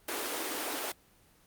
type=high-pass noise; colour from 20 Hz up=pink; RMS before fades=-35 dBFS; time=0.08-0.92 s; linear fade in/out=5 ms; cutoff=280 Hz; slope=48 dB/octave; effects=pink hiss -63 dBFS RMS until 1.46 s + Opus 24 kbps